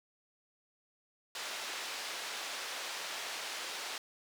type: band-pass noise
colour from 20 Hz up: white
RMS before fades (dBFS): -41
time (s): 1.35-3.98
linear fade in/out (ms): 2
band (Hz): 480 to 4700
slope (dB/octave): 12
effects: none